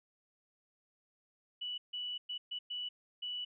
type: tone bursts at uneven times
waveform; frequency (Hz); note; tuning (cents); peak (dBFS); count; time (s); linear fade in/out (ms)
sine; 2956; F#7; -2; -37; 6; 1.61-1.78 / 1.93-2.18 / 2.29-2.38 / 2.51-2.59 / 2.7-2.89 / 3.22-3.45; 10
effects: none